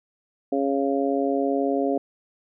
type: harmonic tone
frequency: 138.3 Hz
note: C#3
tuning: 4 cents flat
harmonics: 2 / 3 / 4 / 5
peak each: -24 / -26 / -27 / -28 dBFS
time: 0.52-1.98 s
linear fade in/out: 5 ms
effects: none